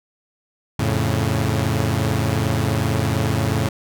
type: chord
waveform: sawtooth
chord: F augmented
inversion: none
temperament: equal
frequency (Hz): 87.31 / 110 / 138.59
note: F2 / A2 / C#3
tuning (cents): 0 / 0 / 0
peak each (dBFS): -20 / -17 / -19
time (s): 0.79-3.69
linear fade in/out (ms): 5
effects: none